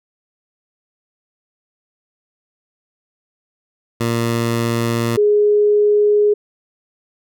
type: tone pair in turn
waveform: 15% pulse / sine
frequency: 116.6 / 416.3 Hz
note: A#2 / G#4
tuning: +1 / +4 cents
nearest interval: octave + minor seventh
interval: 2203 cents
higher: second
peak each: -10 dBFS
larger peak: neither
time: 4-5.17 / 5.17-6.34 s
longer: neither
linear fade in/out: 10 ms
effects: none

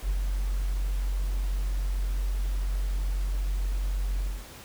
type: tone with ADSR envelope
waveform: sine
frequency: 46.25 Hz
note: F#1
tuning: in tune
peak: -20 dBFS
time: 0.02-4.46 s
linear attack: 79 ms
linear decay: 31 ms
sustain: -4 dB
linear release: 240 ms
effects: tanh soft clip ceiling -20 dBFS + pink hiss -46 dBFS RMS until 4.64 s

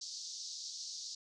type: band-pass noise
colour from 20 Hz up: pink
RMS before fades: -45 dBFS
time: 0.01-1.15 s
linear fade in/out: 5 ms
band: 4200 to 6500 Hz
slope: 48 dB/octave
effects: none

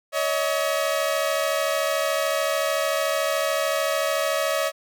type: tone pair together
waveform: sawtooth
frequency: 563.4 / 637 Hz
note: C#5 / D#5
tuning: +28 / +41 cents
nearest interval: major second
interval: 213 cents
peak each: -21 / -20 dBFS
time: 0.12-4.72 s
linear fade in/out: 50 ms
effects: none

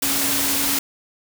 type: tone in noise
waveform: sine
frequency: 277.2 Hz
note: C#4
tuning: in tune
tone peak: -29 dBFS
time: 0.02-0.79 s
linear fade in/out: 5 ms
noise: white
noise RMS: -21 dBFS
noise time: 0.02-0.79 s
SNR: -11 dB
effects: none

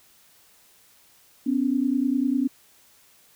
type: tone pair together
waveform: sine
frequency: 252 / 282 Hz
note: B3 / C#4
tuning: +35 / +30 cents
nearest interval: major second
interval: 195 cents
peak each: -23 dBFS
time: 1.46-2.48 s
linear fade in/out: 10 ms
effects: white hiss -57 dBFS RMS until 3.35 s

